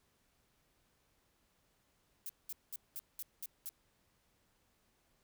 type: noise bursts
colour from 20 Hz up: violet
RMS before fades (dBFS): -43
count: 7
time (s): 2.26-3.691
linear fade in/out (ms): 0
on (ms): 33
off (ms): 200
effects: pink hiss -75 dBFS RMS until 5.23 s